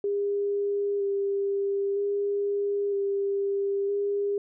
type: tone with vibrato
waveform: sine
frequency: 401 Hz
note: G4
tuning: 39 cents sharp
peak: -24 dBFS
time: 0.04-4.38 s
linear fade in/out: 2 ms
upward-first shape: square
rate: 0.52 Hz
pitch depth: 14 cents each way
effects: none